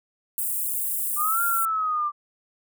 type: high-pass noise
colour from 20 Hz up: white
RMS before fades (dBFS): -27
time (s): 0.38-1.65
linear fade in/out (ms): 0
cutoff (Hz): 8400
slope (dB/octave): 48
type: linear two-way sweep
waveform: sine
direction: up then down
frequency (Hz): 1175 to 1400 to 1175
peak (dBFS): -22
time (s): 1.16-2.12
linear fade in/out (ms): 50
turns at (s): 1.43
effects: none